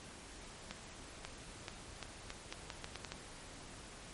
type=accelerating click train; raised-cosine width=0.2 ms; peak=-24 dBFS; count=11; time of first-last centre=0.71-3.12 s; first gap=540 ms; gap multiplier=0.8; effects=pink hiss -52 dBFS RMS until 4.13 s + MP3 48 kbps